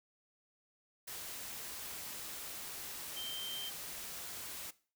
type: tone in noise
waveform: sine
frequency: 3136 Hz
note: G7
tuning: in tune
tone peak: -41 dBFS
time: 3.16-3.7 s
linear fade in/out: 10 ms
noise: white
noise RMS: -45 dBFS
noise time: 1.07-4.71 s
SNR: +1 dB
effects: noise-tail reverb RT60 0.4 s tail -19 dB re dry